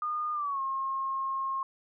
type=tone with pitch glide; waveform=sine; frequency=1220 to 1074.4 Hz; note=D#6 to C6; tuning=-34 to +46 cents; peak=-29 dBFS; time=0.02-1.63 s; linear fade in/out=2 ms; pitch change=-220 cents; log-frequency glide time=0.33-0.61 s; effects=none